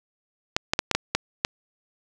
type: clicks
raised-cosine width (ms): 0.2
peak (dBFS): -3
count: 7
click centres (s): 0.565 / 0.735 / 0.791 / 0.913 / 0.95 / 1.15 / 1.449
effects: none